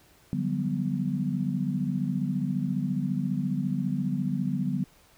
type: chord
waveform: sine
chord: G major seventh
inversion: second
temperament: equal with one note detuned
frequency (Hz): 146.83 / 181.29 / 196 / 246.9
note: D3 / F#3 / G3 / B3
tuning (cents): 0 / -35 / 0 / 0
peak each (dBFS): -31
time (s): 0.33-4.84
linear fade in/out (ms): 0
effects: pink hiss -59 dBFS RMS until 5.17 s